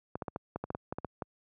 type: clicks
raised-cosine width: 1 ms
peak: -21 dBFS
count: 12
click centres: 0.155 / 0.222 / 0.282 / 0.361 / 0.56 / 0.64 / 0.704 / 0.749 / 0.925 / 0.985 / 1.047 / 1.222 s
effects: high-pass 80 Hz 12 dB/octave